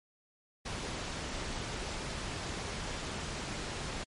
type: noise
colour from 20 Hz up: pink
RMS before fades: -38 dBFS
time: 0.65-4.04 s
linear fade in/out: 10 ms
effects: low-pass 7000 Hz 12 dB/octave + MP3 48 kbps